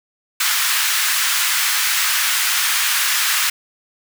pink high-pass noise, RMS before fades -18 dBFS, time 0.4-3.5 s, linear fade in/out 5 ms, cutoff 1300 Hz, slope 24 dB/octave, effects none

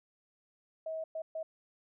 sine tone bursts at uneven times, 640 Hz, D#5, 49 cents sharp, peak -35 dBFS, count 3, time 0.86-1.04 / 1.15-1.22 / 1.35-1.43 s, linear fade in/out 5 ms, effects none

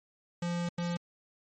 square tone bursts at uneven times, 173.2 Hz, F3, 14 cents flat, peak -31 dBFS, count 2, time 0.42-0.69 / 0.78-0.97 s, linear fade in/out 5 ms, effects MP3 32 kbps

